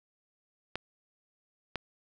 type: clicks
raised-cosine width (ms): 0.3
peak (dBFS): -17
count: 2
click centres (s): 0.756 / 1.757
effects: none